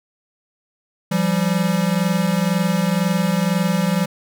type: tone pair together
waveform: square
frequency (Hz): 171.1 / 193.08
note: F3 / G3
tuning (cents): -35 / -26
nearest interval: major second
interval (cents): 209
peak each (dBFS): -20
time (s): 1.11-4.06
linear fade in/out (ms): 10
effects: none